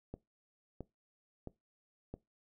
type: click train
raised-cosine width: 2 ms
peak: -29 dBFS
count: 4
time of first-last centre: 0.14-2.14 s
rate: 1.5 Hz
effects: noise-tail reverb RT60 0.2 s tail -20 dB re dry